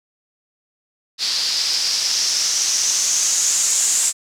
blue noise with low-pass filter sweep, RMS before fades -19 dBFS, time 1.18-4.13 s, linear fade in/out 50 ms, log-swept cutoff 4600 to 7500 Hz, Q 5, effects none

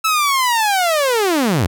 sawtooth linear sweep, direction down, 1318.5 to 70.9 Hz, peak -10 dBFS, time 0.04-1.67 s, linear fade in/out 10 ms, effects none

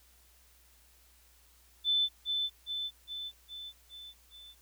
sine tone with echo, 3520 Hz, A7, in tune, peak -25 dBFS, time 1.84-2.09 s, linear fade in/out 50 ms, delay 410 ms, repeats 6, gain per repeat -4 dB, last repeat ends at 4.55 s, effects added 60 Hz sine -64 dBFS peak until 4.61 s + white hiss -64 dBFS RMS until 4.61 s

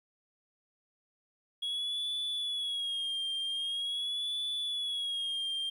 sine tone with vibrato, 3322 Hz, G#7, in tune, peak -29 dBFS, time 1.62-5.7 s, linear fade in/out 10 ms, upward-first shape sine, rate 0.44 Hz, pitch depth 72 cents each way, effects tanh soft clip ceiling -31 dBFS + 11-bit

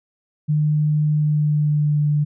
sine tone with pitch glide, 151.1 to 148.25 Hz, D3 to D3, +50 to +17 cents, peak -15 dBFS, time 0.48-2.25 s, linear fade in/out 20 ms, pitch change -33 cents, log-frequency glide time 1.13-2.03 s, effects none

